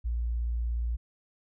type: tone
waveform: sine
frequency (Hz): 58.4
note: A#1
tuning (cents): +4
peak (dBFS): -27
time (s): 0.04-0.97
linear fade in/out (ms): 20
effects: none